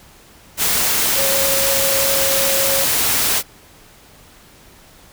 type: tone in noise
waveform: sine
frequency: 546 Hz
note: C#5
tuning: 26 cents flat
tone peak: -21 dBFS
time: 1.14-2.86 s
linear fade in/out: 50 ms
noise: white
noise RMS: -17 dBFS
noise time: 0.57-3.43 s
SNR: -7 dB
effects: pink hiss -46 dBFS RMS until 5.12 s